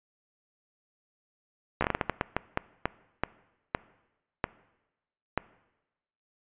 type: slowing click train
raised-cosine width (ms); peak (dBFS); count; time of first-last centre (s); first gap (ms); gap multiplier
0.5; -10; 16; 1.81-5.376; 14; 1.35
effects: noise-tail reverb RT60 1.0 s tail -20 dB re dry + resampled to 8000 Hz